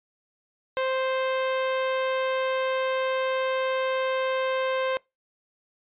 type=tone; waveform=sawtooth; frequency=523.3 Hz; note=C5; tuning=in tune; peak=-20 dBFS; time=0.77-4.97 s; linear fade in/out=0 ms; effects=noise-tail reverb RT60 0.2 s tail -23 dB re dry + resampled to 8000 Hz